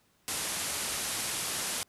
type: low-pass noise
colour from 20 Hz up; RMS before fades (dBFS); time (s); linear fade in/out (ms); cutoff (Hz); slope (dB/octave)
white; -34; 0.28-1.83; 0; 12000; 96
effects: pink hiss -68 dBFS RMS until 1.88 s + high-pass 60 Hz 12 dB/octave